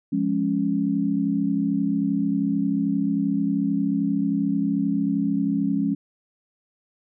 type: chord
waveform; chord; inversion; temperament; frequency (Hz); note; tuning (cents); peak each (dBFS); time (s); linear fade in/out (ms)
sine; Db major; first; equal; 174.61 / 207.7 / 277.2; F3 / Ab3 / Db4; 0 / 0 / 0; -27 / -24 / -23; 0.12-5.95; 10
effects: none